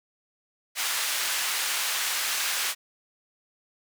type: band-pass noise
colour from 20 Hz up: pink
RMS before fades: -28 dBFS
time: 0.75-2.75 s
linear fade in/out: 50 ms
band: 1500 to 16000 Hz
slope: 12 dB/octave
effects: none